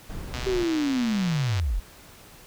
brown noise, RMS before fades -34 dBFS, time 0.09-0.65 s, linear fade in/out 10 ms
click train, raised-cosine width 0.2 ms, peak -16 dBFS, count 157, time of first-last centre 0.34-1.598 s, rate 124 Hz
sine linear sweep, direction down, 390 to 35.19 Hz, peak -22 dBFS, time 0.46-1.8 s, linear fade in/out 10 ms
effects pink hiss -49 dBFS RMS until 2.46 s

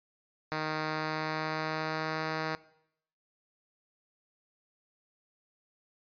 5% pulse tone with pitch glide, 155.56 to 158.01 Hz, D#3 to D#3, 0 to +27 cents, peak -20 dBFS, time 0.52-2.55 s, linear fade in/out 0 ms, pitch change +27 cents, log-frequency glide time 0.83-2.29 s, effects noise-tail reverb RT60 0.7 s tail -19 dB re dry + resampled to 11025 Hz

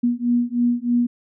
sine beating tone pair, 239.3 / 242.5 Hz, A#3 / B3, +46 / -31 cents, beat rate 3.2 Hz, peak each -20 dBFS, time 0.03-1.07 s, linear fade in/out 10 ms, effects none

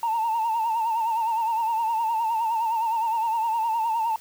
sine tone with vibrato, 905 Hz, A5, 48 cents sharp, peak -20 dBFS, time 0.03-4.16 s, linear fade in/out 2 ms, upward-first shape sine, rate 9.7 Hz, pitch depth 68 cents each way, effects tanh soft clip ceiling -19 dBFS + white hiss -49 dBFS RMS until 4.2 s

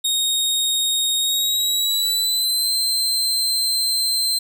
sawtooth tone with pitch glide, 3731 to 4116 Hz, A#7 to C8, +1 to -29 cents, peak -15 dBFS, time 0.04-4.39 s, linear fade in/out 10 ms, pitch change +170 cents, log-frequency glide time 1.19-2.72 s, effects none

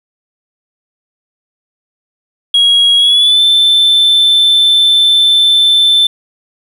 sine tone with pitch glide, 3300 to 3537 Hz, G#7 to A7, -12 to +8 cents, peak -3 dBFS, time 2.54-6.07 s, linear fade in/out 5 ms, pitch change +120 cents, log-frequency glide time 2.97-3.41 s, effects tanh soft clip ceiling -4 dBFS + 7-bit

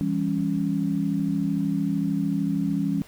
sine chord, C# diminished, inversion first, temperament just, 166.31 / 199.57 / 277.2 Hz, E3 / G3 / C#4, +16 / +31 / 0 cents, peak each -27 / -26 / -26 dBFS, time 0.01-3.02 s, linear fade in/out 0 ms, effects pink hiss -51 dBFS RMS until 3.07 s

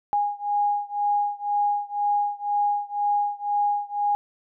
sine beating tone pair, 821 / 823 Hz, G#5 / G#5, -20 / -16 cents, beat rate 2 Hz, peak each -24 / -25 dBFS, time 0.13-4.15 s, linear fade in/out 0 ms, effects none

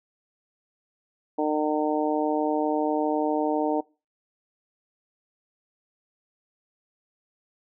harmonic tone, 152.1 Hz, D#3, 39 cents flat, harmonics 2 / 3 / 4 / 5 / 6, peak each -26 / -28 / -29 / -30 / -31 dBFS, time 1.38-3.81 s, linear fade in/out 10 ms, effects noise-tail reverb RT60 0.3 s tail -23 dB re dry

